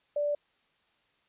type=tone; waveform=sine; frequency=585 Hz; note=D5; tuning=7 cents flat; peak=-26 dBFS; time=0.16-0.35 s; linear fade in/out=5 ms; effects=white hiss -70 dBFS RMS until 1.28 s + resampled to 8000 Hz